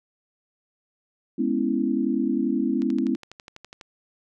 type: chord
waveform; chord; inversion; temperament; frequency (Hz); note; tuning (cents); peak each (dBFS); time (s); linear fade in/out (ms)
sine; C# minor seventh; second; equal; 207.7 / 246.9 / 277.2 / 329.6; G#3 / B3 / C#4 / E4; 0 / 0 / 0 / 0; -28 / -25 / -26 / -27; 1.38-3.16; 10
type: click train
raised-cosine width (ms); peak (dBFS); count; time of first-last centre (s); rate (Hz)
0.2; -24; 13; 2.82-3.812; 12.1
effects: none